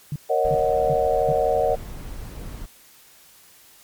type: tone bursts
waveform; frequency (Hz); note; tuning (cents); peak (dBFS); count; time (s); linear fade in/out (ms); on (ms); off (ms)
sine; 145.6; D3; -15; -23; 4; 0.12-1.322; 2; 38; 350
type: chord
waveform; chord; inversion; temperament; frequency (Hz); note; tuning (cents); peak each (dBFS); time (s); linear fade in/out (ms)
sine; D# minor seventh; second; equal with one note detuned; 466.2 / 550.2 / 622.3 / 740; A#4 / C#5 / D#5 / F#5; 0 / -13 / 0 / 0; -23; 0.29-1.76; 20
type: noise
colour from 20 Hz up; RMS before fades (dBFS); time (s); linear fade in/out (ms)
brown; -34; 0.44-2.66; 10
effects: white hiss -51 dBFS RMS until 3.83 s + MP3 96 kbps